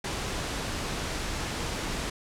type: noise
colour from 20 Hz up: pink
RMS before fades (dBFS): -32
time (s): 0.04-2.1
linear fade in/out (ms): 5
effects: low-pass 8000 Hz 12 dB/octave

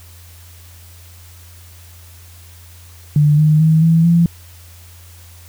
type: tone with pitch steps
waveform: sine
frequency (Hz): 148.3 / 153.35 / 158.58 / 163.98 / 169.57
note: D3 / D#3 / D#3 / E3 / E3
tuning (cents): +17 / -25 / +33 / -9 / +49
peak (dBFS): -8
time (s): 3.16-4.26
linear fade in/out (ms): 2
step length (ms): 220
effects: added 86 Hz sine -39 dBFS peak until 5.48 s + white hiss -45 dBFS RMS until 5.48 s

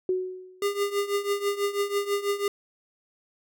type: tone with exponential decay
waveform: sine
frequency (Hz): 370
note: F#4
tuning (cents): 0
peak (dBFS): -20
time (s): 0.09-0.74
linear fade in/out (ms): 2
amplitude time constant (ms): 140
type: tone with tremolo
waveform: square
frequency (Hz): 404.2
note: G#4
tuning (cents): -47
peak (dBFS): -22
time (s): 0.62-2.48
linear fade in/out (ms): 2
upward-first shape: triangle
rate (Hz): 6.1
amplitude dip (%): 85
effects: none

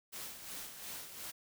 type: noise with tremolo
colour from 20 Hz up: white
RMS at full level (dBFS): -44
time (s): 0.12-1.32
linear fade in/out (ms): 20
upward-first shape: sine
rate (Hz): 2.8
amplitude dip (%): 55
effects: none

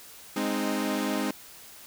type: chord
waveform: sawtooth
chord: Ab major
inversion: none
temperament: equal with one note detuned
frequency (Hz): 207.7 / 261.6 / 309.3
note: Ab3 / C4 / Eb4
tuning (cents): 0 / 0 / -10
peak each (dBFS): -27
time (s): 0.36-1.31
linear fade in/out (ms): 5
effects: white hiss -48 dBFS RMS until 1.86 s

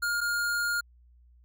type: tone pair in turn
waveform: square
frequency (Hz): 1417 / 1417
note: F6 / F6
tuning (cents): +25 / +25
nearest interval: unison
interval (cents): 0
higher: neither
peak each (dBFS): -27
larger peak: neither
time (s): 0.02-0.21 / 0.21-0.81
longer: second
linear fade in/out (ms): 10
effects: added 60 Hz sine -55 dBFS peak until 1.44 s

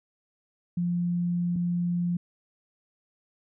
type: tone pair in turn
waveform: sine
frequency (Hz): 174.61 / 174.61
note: F3 / F3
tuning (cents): 0 / 0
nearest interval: unison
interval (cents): 0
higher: neither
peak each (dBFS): -24 / -24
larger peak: neither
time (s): 0.77-1.56 / 1.56-2.17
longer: first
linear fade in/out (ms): 5
effects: none

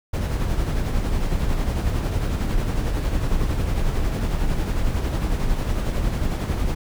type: noise with tremolo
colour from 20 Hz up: brown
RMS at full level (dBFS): -20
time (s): 0.13-6.75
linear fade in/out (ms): 10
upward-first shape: sine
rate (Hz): 11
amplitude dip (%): 40
effects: none

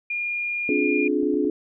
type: tone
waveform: sine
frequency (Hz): 2419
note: D#7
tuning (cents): -49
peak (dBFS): -24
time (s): 0.1-1.08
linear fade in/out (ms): 5
type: chord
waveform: sine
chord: D half-diminished seventh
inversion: third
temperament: just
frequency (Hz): 264.3 / 293.7 / 352.4 / 422.9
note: C4 / D4 / F4 / Ab4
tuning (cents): +18 / 0 / +16 / +31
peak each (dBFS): -27 / -23 / -26 / -25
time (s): 0.69-1.5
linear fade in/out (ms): 2
type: clicks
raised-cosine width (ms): 2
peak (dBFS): -31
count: 3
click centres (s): 1.231 / 1.342 / 1.449
effects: none

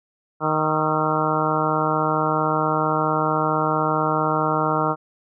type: harmonic tone with a mistuned harmonic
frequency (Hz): 155.56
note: D#3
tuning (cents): 0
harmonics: 1 / 2 / 3 / 4 / 5 / 6 / 7 / 8 / 9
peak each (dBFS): -27 / -27 / -27 / -27 / -27 / -27 / -27 / -27 / -27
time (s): 0.4-4.96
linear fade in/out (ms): 50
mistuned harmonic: 9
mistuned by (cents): -52
effects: none

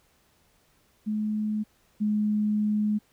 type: tone pair in turn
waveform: sine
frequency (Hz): 213.2 / 210.8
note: G#3 / G#3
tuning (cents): +46 / +26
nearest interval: unison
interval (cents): 20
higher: first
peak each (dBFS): -25 / -22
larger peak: second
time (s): 1.06-1.64 / 2-2.99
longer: second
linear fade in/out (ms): 20
effects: pink hiss -65 dBFS RMS until 3.12 s

